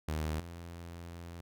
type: tone pair in turn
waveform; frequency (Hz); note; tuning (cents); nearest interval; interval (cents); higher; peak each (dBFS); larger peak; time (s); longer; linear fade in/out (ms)
sawtooth; 77.7 / 85.31; D#2 / F2; -2 / -40; major second; 162; second; -29 / -40; first; 0.08-0.4 / 0.4-1.41; second; 5
effects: none